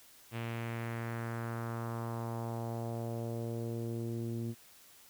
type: tone with low-pass filter sweep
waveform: sawtooth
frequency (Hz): 116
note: A#2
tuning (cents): -8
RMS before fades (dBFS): -38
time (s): 0.31-4.55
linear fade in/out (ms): 50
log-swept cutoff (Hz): 2800 to 290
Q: 2.1
effects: white hiss -59 dBFS RMS until 5.09 s